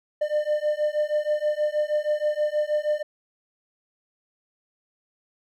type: beating tone pair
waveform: triangle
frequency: 598 / 604.3 Hz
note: D5 / D5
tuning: +31 / +49 cents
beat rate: 6.3 Hz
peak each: -23 dBFS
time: 0.21-3.03 s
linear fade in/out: 10 ms
effects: none